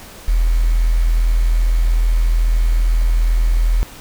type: tone with quantisation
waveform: sine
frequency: 41.2 Hz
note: E1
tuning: in tune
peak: -11 dBFS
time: 0.28-3.83 s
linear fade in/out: 0 ms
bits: 6
effects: pink hiss -38 dBFS RMS until 4 s